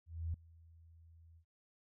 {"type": "tone with ADSR envelope", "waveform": "sine", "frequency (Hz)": 82.41, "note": "E2", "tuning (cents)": 0, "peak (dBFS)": -34, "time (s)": [0.06, 1.45], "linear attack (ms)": 280, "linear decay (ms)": 3, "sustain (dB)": -24, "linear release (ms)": 81, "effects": []}